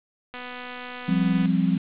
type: click train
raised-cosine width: 0.3 ms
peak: -21 dBFS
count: 278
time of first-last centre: 0.34-1.457 s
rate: 248 Hz
type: chord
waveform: sine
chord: F suspended second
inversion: none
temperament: equal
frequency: 174.61 / 196 / 261.6 Hz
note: F3 / G3 / C4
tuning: 0 / 0 / 0 cents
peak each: -22 / -23 / -25 dBFS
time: 1.08-1.78 s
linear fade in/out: 10 ms
effects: resampled to 8000 Hz + 7-bit